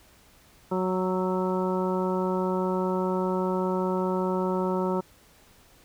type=harmonic tone with a mistuned harmonic; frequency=185 Hz; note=F#3; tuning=in tune; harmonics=1 / 2 / 3 / 4 / 5 / 6 / 7; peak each=-28 / -28 / -32 / -41 / -32 / -42 / -37 dBFS; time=0.71-5.01 s; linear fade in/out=10 ms; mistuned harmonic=7; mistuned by=+25 cents; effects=pink hiss -57 dBFS RMS until 5.84 s